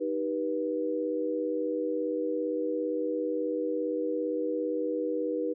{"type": "chord", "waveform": "sine", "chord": "Eb augmented", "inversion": "none", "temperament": "just", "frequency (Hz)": [311.1, 388.9, 486.1], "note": ["Eb4", "G4", "B4"], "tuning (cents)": [0, -14, -28], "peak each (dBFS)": [-32, -35, -30], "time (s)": [0, 5.54], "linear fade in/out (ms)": 20, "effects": []}